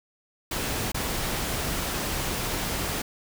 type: noise with dropouts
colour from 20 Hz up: pink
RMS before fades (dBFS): -29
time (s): 0.51-3.02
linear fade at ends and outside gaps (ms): 5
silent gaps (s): 0.919-0.944
effects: none